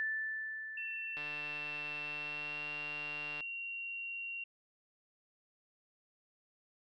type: tone with exponential decay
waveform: sine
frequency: 1759 Hz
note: A6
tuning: 1 cent flat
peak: -32 dBFS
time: 0-2.95 s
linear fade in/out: 0 ms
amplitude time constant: 640 ms
type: tone with pitch glide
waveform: sine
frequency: 2695 to 2752 Hz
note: E7 to F7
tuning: +38 to -26 cents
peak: -39 dBFS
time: 0.77-4.44 s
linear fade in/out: 5 ms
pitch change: +36 cents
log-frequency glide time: 2.05-2.72 s
type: click train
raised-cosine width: 0.3 ms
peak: -31 dBFS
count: 332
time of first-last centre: 1.17-3.406 s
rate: 148 Hz
effects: none